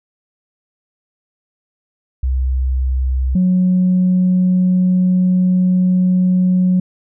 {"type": "tone pair in turn", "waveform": "sine", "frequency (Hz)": [64.7, 183], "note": ["C2", "F#3"], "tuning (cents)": [-19, -19], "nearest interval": "octave + tritone", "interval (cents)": 1800, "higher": "second", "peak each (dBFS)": [-13, -9], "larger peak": "second", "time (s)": [[2.23, 3.35], [3.35, 6.8]], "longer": "second", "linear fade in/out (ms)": 5, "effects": ["tanh soft clip ceiling -7 dBFS"]}